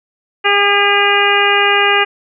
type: harmonic tone with a mistuned harmonic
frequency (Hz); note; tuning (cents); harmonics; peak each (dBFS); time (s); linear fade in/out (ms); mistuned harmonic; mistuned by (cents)
405.5; G#4; -41; 1 / 2 / 3 / 4 / 5 / 6 / 7; -17 / -17 / -17 / -17 / -17 / -17 / -17; 0.44-2.05; 20; 5; -21
effects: none